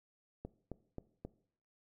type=click train; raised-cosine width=2 ms; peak=-29 dBFS; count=4; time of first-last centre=0.45-1.25 s; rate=3.75 Hz; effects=noise-tail reverb RT60 0.6 s tail -19 dB re dry